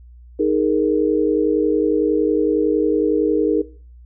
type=chord; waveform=sine; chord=D# suspended fourth; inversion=none; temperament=equal; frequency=311.1 / 415.3 / 466.2 Hz; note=D#4 / G#4 / A#4; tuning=0 / 0 / 0 cents; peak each=-19 dBFS; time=0.39-3.62 s; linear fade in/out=10 ms; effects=noise-tail reverb RT60 0.4 s tail -18 dB re dry + added 60 Hz sine -40 dBFS peak until 4.05 s